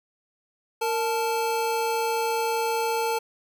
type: tone pair together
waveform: square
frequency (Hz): 461.2 / 875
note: A#4 / A5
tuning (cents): -19 / -10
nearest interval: major seventh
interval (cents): 1109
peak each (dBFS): -27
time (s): 0.81-3.19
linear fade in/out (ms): 10
effects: none